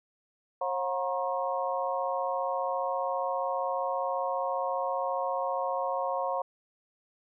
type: harmonic tone with a mistuned harmonic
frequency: 180.2 Hz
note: F#3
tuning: 45 cents flat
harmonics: 3 / 4 / 5 / 6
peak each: -32 / -33 / -34 / -35 dBFS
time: 0.61-6.42 s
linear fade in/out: 5 ms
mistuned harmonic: 5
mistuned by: +85 cents
effects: none